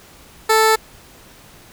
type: tone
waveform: 15% pulse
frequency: 440 Hz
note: A4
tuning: in tune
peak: -5 dBFS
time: 0.49-0.76 s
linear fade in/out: 10 ms
effects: pink hiss -45 dBFS RMS until 1.72 s